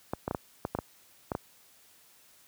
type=clicks; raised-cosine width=1 ms; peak=-16 dBFS; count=9; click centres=0.135 / 0.279 / 0.311 / 0.348 / 0.651 / 0.75 / 0.788 / 1.318 / 1.351 s; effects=white hiss -60 dBFS RMS until 2.47 s + high-pass 60 Hz 12 dB/octave